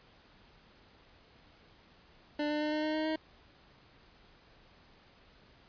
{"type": "tone with pitch steps", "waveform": "25% pulse", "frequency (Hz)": [296.6, 299.5, 302.5, 305.5, 308.5, 311.5, 314.6], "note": ["D4", "D4", "D#4", "D#4", "D#4", "D#4", "D#4"], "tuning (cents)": [17, 34, -49, -32, -15, 2, 19], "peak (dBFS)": -27, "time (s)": [2.39, 3.16], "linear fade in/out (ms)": 5, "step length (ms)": 110, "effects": ["pink hiss -61 dBFS RMS until 5.68 s", "resampled to 11025 Hz"]}